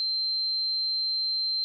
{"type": "tone", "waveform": "sine", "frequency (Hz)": 4127, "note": "C8", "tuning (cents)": -25, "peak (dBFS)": -25, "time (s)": [0, 1.64], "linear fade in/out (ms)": 0, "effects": []}